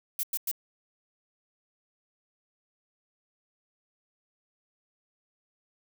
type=noise bursts; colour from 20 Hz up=violet; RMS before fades=-30 dBFS; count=3; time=0.19-0.514 s; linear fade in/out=2 ms; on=42 ms; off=99 ms; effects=none